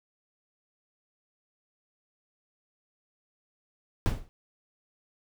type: noise with exponential decay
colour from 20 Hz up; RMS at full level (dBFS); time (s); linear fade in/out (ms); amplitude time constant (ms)
brown; -18; 4.06-4.29; 0; 49
effects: none